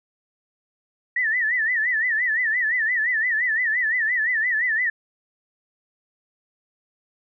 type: tone with vibrato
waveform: sine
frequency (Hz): 1864.7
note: A#6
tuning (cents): 0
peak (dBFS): -19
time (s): 1.16-4.9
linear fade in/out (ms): 5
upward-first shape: sine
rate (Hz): 5.8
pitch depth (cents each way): 140
effects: none